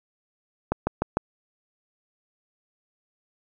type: click train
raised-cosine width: 1 ms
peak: -8 dBFS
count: 4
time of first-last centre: 0.72-1.17 s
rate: 6.66 Hz
effects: none